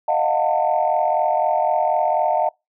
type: tone cluster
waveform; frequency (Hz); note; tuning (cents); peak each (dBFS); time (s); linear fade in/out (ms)
sine; 616 / 695 / 739 / 896; D#5 / F5 / F#5 / A5; -17 / -9 / -2 / +31; -21; 0.08-2.49; 5
effects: noise-tail reverb RT60 0.2 s tail -25 dB re dry + tanh soft clip ceiling -7 dBFS